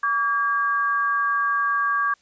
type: tone pair together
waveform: sine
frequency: 1146.2 / 1621 Hz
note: D6 / G#6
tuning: -42 / -42 cents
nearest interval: tritone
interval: 600 cents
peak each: -21 / -23 dBFS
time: 0.03-2.14 s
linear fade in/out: 5 ms
effects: white hiss -61 dBFS RMS until 2.21 s + resampled to 16000 Hz